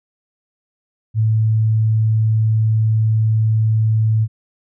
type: tone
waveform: sine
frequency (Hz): 110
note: A2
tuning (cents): 0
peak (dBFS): -12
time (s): 1.14-4.28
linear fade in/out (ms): 50
effects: none